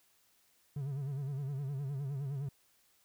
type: tone with vibrato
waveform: triangle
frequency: 138.59 Hz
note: C#3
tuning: in tune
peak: -33 dBFS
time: 0.76-2.49 s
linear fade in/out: 5 ms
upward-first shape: sine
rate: 9.7 Hz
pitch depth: 97 cents each way
effects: white hiss -70 dBFS RMS until 3.04 s